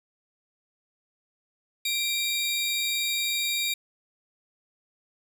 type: tone pair together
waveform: sawtooth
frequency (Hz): 2361 / 3758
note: D7 / A#7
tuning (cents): +9 / +13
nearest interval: minor sixth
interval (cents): 804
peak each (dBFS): -25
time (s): 1.85-3.74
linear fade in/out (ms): 5
effects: none

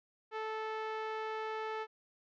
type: tone with low-pass filter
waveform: 5% pulse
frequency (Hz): 437.6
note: A4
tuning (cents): -9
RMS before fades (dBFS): -39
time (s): 0.31-1.87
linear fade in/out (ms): 50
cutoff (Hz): 1200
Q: 0.64
effects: none

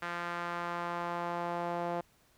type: tone with band-pass filter sweep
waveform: sawtooth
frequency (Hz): 172.9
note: F3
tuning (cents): -17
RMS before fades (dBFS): -36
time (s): 0.02-2.01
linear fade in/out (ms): 5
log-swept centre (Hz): 1500 to 690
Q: 1.7
effects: pink hiss -67 dBFS RMS until 2.37 s

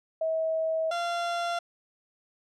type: tone pair in turn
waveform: sine / 30% pulse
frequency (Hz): 643 / 689.5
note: E5 / F5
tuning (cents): -43 / -22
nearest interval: minor second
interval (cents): 121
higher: second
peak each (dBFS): -25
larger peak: neither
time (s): 0.21-0.91 / 0.91-1.59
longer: first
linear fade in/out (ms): 5
effects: low-pass 6000 Hz 12 dB/octave

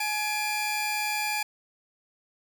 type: tone pair together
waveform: sawtooth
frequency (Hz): 843.9 / 2381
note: G#5 / D7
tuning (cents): +27 / +23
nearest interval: octave + tritone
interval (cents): 1796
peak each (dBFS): -26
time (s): 0-1.43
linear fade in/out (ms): 5
effects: 10-bit

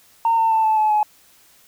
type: tone with pitch steps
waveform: sine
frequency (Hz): 915 / 900.8 / 886.9 / 873.2 / 859.7 / 846.4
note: A#5 / A5 / A5 / A5 / A5 / G#5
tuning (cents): -32 / +40 / +14 / -13 / -40 / +33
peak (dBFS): -13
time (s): 0.25-1.03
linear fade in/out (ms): 2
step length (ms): 130
effects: tanh soft clip ceiling -10 dBFS + white hiss -53 dBFS RMS until 1.67 s

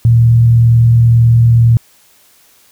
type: tone with frequency modulation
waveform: sine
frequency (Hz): 116.54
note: A#2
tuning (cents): 0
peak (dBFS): -4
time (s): 0.05-1.77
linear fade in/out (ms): 0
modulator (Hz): 42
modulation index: 0.23
effects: white hiss -48 dBFS RMS until 2.71 s

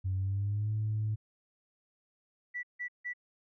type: tone with pitch glide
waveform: sine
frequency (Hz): 94.2 to 107.58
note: F#2 to A2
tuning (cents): +32 to -39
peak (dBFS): -28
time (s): 0.04-1.16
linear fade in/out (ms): 20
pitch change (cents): +229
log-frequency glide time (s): 0.15-0.72
type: tone bursts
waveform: sine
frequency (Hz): 1961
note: B6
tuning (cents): -13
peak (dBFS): -34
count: 3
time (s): 2.54-3.136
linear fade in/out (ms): 20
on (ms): 92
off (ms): 160
effects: tanh soft clip ceiling -25 dBFS

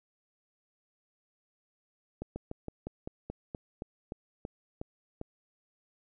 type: slowing click train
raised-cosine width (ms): 2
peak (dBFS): -24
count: 13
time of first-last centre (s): 2.22-5.214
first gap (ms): 140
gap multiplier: 1.1
effects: none

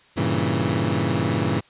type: chord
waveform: 20% pulse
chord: G diminished seventh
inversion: none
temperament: equal with one note detuned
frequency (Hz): 98.34 / 116.54 / 138.59 / 164.81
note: G2 / Bb2 / Db3 / Fb3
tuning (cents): +6 / 0 / 0 / 0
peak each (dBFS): -21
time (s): 0.16-1.61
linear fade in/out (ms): 20
effects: white hiss -54 dBFS RMS until 1.69 s + resampled to 8000 Hz

